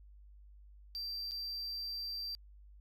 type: tone with dropouts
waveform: triangle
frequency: 4699 Hz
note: D8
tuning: in tune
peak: -37 dBFS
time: 0.95-2.35 s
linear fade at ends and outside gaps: 0 ms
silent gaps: 1.311-1.318 s
effects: added 50 Hz sine -54 dBFS peak until 2.8 s